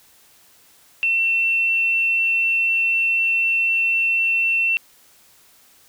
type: tone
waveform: sine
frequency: 2698 Hz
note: E7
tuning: 40 cents sharp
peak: -16 dBFS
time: 1.03-4.77 s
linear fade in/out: 0 ms
effects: white hiss -53 dBFS RMS until 5.88 s